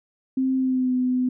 sine tone with pitch glide, 262.2 to 252.7 Hz, C4 to B3, +4 to +40 cents, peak -19 dBFS, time 0.37-1.29 s, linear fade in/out 5 ms, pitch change -64 cents, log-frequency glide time 0.56-0.94 s, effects none

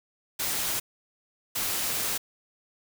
white noise bursts at uneven times, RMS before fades -29 dBFS, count 2, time 0.39-0.8 / 1.55-2.18 s, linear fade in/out 10 ms, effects none

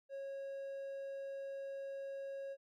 triangle tone, 548 Hz, C#5, 20 cents flat, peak -40 dBFS, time 0.09-2.57 s, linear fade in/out 50 ms, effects none

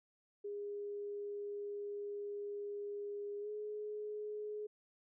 sine tone with pitch glide, 408.9 to 421.4 Hz, G#4 to G#4, -27 to +25 cents, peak -40 dBFS, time 0.44-4.67 s, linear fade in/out 10 ms, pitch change +52 cents, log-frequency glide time 3.4-3.49 s, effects none

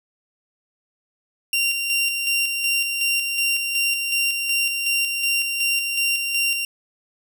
sawtooth tone with tremolo, 2767 Hz, F7, 17 cents flat, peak -15 dBFS, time 1.53-6.65 s, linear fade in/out 2 ms, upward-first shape square, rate 2.7 Hz, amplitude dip 40%, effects none

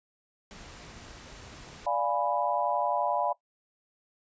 pink noise, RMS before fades -47 dBFS, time 0.51-1.86 s, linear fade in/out 0 ms
sine chord, D diminished seventh, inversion none, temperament equal, 587.3 / 698.5 / 830.6 / 987.8 Hz, D5 / F5 / Ab5 / Cb6, 0 / 0 / 0 / 0 cents, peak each -31 dBFS, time 1.86-3.33 s, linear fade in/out 10 ms
effects noise-tail reverb RT60 0.1 s tail -18 dB re dry + resampled to 16000 Hz

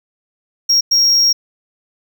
triangle tone bursts at uneven times, 5588 Hz, F8, in tune, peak -8 dBFS, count 2, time 0.69-0.81 / 0.91-1.33 s, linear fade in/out 10 ms, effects none

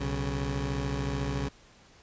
20% pulse tone pair together, 62.63 / 139.1 Hz, B1 / C#3, +25 / +6 cents, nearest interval octave + major second, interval 1381 cents, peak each -27 dBFS, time 0-1.49 s, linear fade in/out 10 ms, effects pink hiss -57 dBFS RMS until 2.02 s + resampled to 16000 Hz

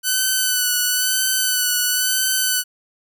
5% pulse tone with vibrato, 1500 Hz, F#6, 23 cents sharp, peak -6 dBFS, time 0.03-2.64 s, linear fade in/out 50 ms, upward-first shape sine, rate 1 Hz, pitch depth 29 cents each way, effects none

